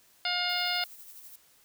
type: harmonic tone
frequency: 713 Hz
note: F5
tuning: 36 cents sharp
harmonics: 1 / 2 / 3 / 4 / 5 / 6 / 7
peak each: -35 / -35 / -35 / -35 / -35 / -35 / -35 dBFS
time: 0.25-0.84 s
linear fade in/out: 2 ms
type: noise with tremolo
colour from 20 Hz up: violet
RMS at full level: -47 dBFS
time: 0.49-1.36 s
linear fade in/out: 5 ms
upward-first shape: sine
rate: 12 Hz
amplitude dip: 45%
effects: white hiss -62 dBFS RMS until 1.64 s